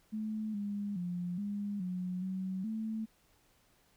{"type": "tone with pitch steps", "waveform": "sine", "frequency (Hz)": [216.2, 203.7, 176.8, 203.8, 181.7, 188.1, 220], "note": ["A3", "G#3", "F3", "G#3", "F#3", "F#3", "A3"], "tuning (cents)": [-30, -33, 22, -32, -31, 29, 0], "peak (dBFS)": -34, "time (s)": [0.12, 3.06], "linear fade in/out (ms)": 20, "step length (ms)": 420, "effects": ["pink hiss -69 dBFS RMS until 3.96 s"]}